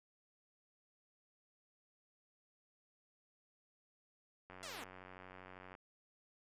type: click train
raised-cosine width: 0.5 ms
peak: -38 dBFS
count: 117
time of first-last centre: 4.5-5.751 s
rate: 92.7 Hz
type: linear sweep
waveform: 5% pulse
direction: down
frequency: 698.5 to 203.5 Hz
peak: -35 dBFS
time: 4.63-4.84 s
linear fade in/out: 0 ms
effects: resampled to 32000 Hz